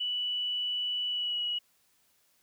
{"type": "tone with pitch glide", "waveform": "sine", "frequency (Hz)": [2960, 2916], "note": ["F#7", "F#7"], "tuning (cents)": [0, -26], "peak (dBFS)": -29, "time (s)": [0, 1.59], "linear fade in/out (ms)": 10, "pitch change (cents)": -26, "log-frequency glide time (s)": [1.08, 1.42], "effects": ["white hiss -69 dBFS RMS until 2.42 s"]}